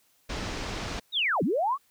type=low-pass noise; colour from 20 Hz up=pink; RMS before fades=-34 dBFS; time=0.29-1 s; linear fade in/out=10 ms; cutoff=6200 Hz; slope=24 dB/octave
type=linear two-way sweep; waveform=sine; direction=down then up; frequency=3896 to 146.83 to 1181 Hz; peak=-23 dBFS; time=1.12-1.78 s; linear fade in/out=50 ms; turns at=1.43 s
effects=white hiss -66 dBFS RMS until 1.9 s

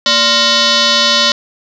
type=tone with frequency modulation; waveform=sine; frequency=233.1 Hz; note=A#3; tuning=in tune; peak=-8 dBFS; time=0.06-1.32 s; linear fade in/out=2 ms; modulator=815 Hz; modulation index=6; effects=8-bit

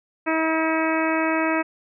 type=harmonic tone; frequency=320.5 Hz; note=E4; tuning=49 cents flat; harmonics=1 / 2 / 3 / 4 / 5 / 6 / 7 / 8; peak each=-23 / -26 / -28 / -29 / -30 / -31 / -31 / -32 dBFS; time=0.26-1.63 s; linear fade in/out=20 ms; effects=none

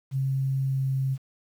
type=tone with pitch glide; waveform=sine; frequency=134.5 to 133.73 Hz; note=C3 to C3; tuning=+48 to +38 cents; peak=-23 dBFS; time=0.11-1.18 s; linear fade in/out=50 ms; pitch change=-10 cents; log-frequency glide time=0.66-0.89 s; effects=9-bit

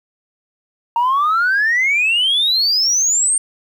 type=exponential sweep; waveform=sine; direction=up; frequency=921 to 8870 Hz; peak=-11 dBFS; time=0.96-3.38 s; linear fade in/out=2 ms; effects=tanh soft clip ceiling -10 dBFS + 8-bit

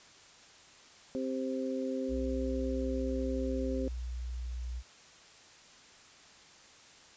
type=harmonic tone; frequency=131 Hz; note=C3; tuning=2 cents sharp; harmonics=2 / 3 / 4; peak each=-34 / -39 / -37 dBFS; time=1.15-3.88 s; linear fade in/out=0 ms
type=tone with pitch glide; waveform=sine; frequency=61.74 to 61.07 Hz; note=B1 to B1; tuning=0 to -19 cents; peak=-35 dBFS; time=2.08-4.83 s; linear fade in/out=50 ms; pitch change=-19 cents; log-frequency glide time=3.11-4.32 s
effects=white hiss -56 dBFS RMS until 7.16 s + resampled to 16000 Hz

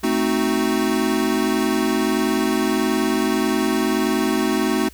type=chord; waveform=square; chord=A diminished seventh; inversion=none; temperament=equal; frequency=220 / 261.6 / 311.1 / 370 Hz; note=A3 / C4 / Eb4 / Gb4; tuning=0 / 0 / 0 / 0 cents; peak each=-24 dBFS; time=0.03-4.89 s; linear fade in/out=10 ms; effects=added 60 Hz sine -44 dBFS peak until 4.93 s + white hiss -49 dBFS RMS until 4.93 s

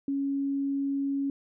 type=tone; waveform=sine; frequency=277.2 Hz; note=C#4; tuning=in tune; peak=-26 dBFS; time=0.08-1.3 s; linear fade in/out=2 ms; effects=none

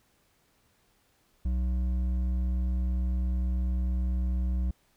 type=tone with hard clipping; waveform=sine; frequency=62.2 Hz; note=B1; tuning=13 cents sharp; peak=-27 dBFS; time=1.45-4.71 s; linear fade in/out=5 ms; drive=7 dB; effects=pink hiss -68 dBFS RMS until 4.96 s

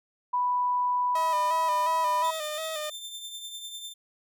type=tone; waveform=sine; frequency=987.8 Hz; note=B5; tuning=in tune; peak=-23 dBFS; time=0.33-2.31 s; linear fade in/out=10 ms
type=tone with vibrato; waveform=sawtooth; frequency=622.3 Hz; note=D#5; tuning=in tune; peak=-28 dBFS; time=1.15-2.9 s; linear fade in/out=5 ms; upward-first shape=square; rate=2.8 Hz; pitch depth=43 cents each way
type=tone with tremolo; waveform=sawtooth; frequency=3570 Hz; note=A7; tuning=24 cents sharp; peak=-32 dBFS; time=2.23-3.94 s; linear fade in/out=20 ms; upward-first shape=triangle; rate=10 Hz; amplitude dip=55%
effects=none

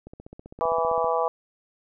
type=click train; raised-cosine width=2 ms; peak=-28 dBFS; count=16; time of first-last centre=0.07-1.044 s; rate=15.4 Hz
type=harmonic tone; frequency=164.81 Hz; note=E3; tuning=in tune; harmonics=3 / 4 / 5 / 6 / 7; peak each=-26 / -27 / -28 / -29 / -29 dBFS; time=0.61-1.28 s; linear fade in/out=0 ms
effects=none

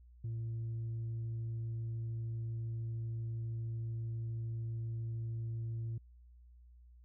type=tone; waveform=sine; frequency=114.1 Hz; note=A#2; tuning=37 cents flat; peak=-34 dBFS; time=0.24-5.98 s; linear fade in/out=5 ms; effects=tanh soft clip ceiling -35 dBFS + added 60 Hz sine -56 dBFS peak until 7.04 s

